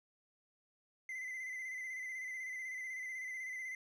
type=tone with vibrato; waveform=triangle; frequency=2043 Hz; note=C7; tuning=42 cents flat; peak=-39 dBFS; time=1.09-3.75 s; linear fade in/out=2 ms; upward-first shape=square; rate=16 Hz; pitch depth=35 cents each way; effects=none